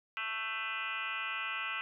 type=tone with frequency modulation; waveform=sine; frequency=2000 Hz; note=B6; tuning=21 cents sharp; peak=-34 dBFS; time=0.17-1.81 s; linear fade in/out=0 ms; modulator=224 Hz; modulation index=3.9; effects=none